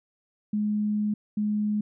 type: tone bursts at uneven times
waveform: sine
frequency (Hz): 210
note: G#3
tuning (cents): +19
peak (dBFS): -23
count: 2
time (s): 0.53-1.14 / 1.37-1.81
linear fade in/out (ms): 5
effects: none